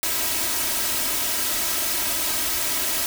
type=noise with comb filter; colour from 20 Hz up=white; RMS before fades=-24 dBFS; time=0.03-3.06 s; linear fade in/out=0 ms; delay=3.1 ms; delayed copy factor=+0.65; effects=none